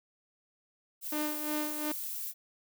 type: noise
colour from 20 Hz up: violet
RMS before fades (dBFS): -38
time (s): 1.01-2.34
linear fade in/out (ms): 50
type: tone with tremolo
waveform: sawtooth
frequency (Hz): 301.8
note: D4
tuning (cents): +47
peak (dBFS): -27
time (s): 1.12-1.92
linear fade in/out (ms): 5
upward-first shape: sine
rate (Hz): 2.8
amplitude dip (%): 65
effects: none